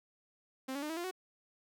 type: tone with pitch steps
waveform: sawtooth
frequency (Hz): 263 / 281.9 / 302.1 / 323.8 / 347 / 371.9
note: C4 / C#4 / D4 / E4 / F4 / F#4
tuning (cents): +9 / +29 / +49 / -31 / -11 / +9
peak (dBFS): -33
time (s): 0.68-1.112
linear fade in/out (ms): 10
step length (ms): 72
effects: none